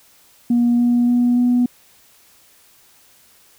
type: tone with pitch steps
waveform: sine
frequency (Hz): 239.2 / 241.1 / 243.1 / 245.1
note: A#3 / B3 / B3 / B3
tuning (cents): +45 / -41 / -27 / -13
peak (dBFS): -11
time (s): 0.5-1.66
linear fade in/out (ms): 5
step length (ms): 290
effects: tanh soft clip ceiling -9 dBFS + white hiss -52 dBFS RMS until 3.58 s